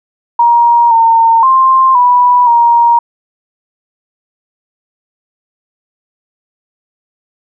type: tone with pitch steps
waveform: sine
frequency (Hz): 944 / 912 / 1052 / 982 / 941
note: A#5 / A#5 / C6 / B5 / A#5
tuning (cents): +22 / -38 / +9 / -10 / +16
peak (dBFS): -4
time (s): 0.39-2.99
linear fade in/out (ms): 5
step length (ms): 520
effects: none